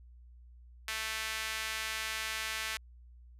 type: tone with high-pass filter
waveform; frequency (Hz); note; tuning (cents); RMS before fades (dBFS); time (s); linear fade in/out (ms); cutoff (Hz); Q
sawtooth; 220; A3; 0; -37; 0.88-2.77; 2; 1900; 1.3
effects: added 60 Hz sine -52 dBFS peak until 3.39 s + resampled to 32000 Hz